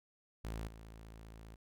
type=tone with level steps; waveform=sawtooth; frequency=55 Hz; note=A1; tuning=in tune; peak=-36 / -47 dBFS; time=0.44-1.56 s; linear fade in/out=10 ms; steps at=0.67 s; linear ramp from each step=10 ms; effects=none